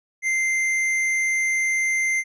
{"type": "tone with hard clipping", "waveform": "sine", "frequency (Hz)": 2086, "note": "C7", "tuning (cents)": -6, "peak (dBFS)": -21, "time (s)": [0.22, 2.24], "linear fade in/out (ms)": 50, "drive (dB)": 8, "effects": []}